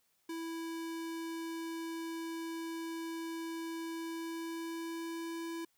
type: tone with pitch glide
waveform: square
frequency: 329.6 to 332.5 Hz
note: E4 to E4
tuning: 0 to +15 cents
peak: -39 dBFS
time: 0.29-5.65 s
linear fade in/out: 5 ms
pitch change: +15 cents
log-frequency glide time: 3.9-5.51 s
effects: white hiss -75 dBFS RMS until 5.77 s